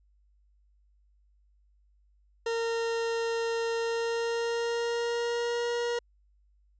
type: tone with pitch glide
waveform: 40% pulse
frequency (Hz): 460 to 475.7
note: A#4 to A#4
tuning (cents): -23 to +35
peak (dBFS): -27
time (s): 2.46-5.99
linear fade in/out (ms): 5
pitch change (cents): +58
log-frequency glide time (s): 3.77-5.71
effects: added 50 Hz sine -62 dBFS peak until 6.79 s + resampled to 16000 Hz